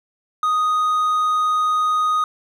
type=tone; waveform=triangle; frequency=1244.5 Hz; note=D#6; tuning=in tune; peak=-14 dBFS; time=0.43-2.24 s; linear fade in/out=2 ms; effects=none